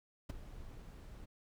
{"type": "noise with ADSR envelope", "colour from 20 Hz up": "brown", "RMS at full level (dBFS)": -35, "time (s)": [0.29, 1.26], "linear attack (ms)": 10, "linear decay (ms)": 13, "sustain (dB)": -15, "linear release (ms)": 17, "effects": []}